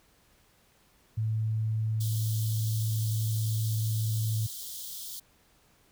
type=tone; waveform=sine; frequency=110 Hz; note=A2; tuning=in tune; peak=-26 dBFS; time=1.17-4.47 s; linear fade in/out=10 ms
type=high-pass noise; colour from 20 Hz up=white; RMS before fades=-40 dBFS; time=2-5.2 s; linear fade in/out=10 ms; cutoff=3100 Hz; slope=96 dB/octave
effects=pink hiss -64 dBFS RMS until 5.91 s